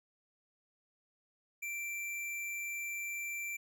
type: tone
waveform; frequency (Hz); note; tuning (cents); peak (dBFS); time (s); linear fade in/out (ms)
square; 2349; D7; 0; -38; 1.62-3.57; 10
effects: none